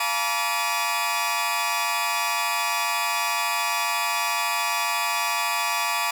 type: tone cluster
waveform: sawtooth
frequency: 691 / 866 / 958 / 1150 / 2480 Hz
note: F5 / A5 / A#5 / D6 / D#7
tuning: -19 / -28 / +47 / -37 / -6 cents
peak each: -29 / -27 / -25 / -24 / -25 dBFS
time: 0-6.11 s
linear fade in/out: 5 ms
effects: none